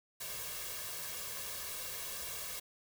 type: noise with comb filter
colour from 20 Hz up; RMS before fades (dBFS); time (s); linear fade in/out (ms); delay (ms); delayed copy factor
white; -42; 0.2-2.6; 10; 1.8; +0.7
effects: none